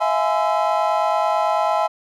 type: tone cluster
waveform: triangle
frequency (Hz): 648 / 697 / 839 / 1022 / 1325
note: E5 / F5 / G#5 / C6 / E6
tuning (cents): -30 / -4 / +17 / -41 / +9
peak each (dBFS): -20 / -23 / -19 / -22 / -25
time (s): 0-1.88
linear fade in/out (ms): 20
effects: none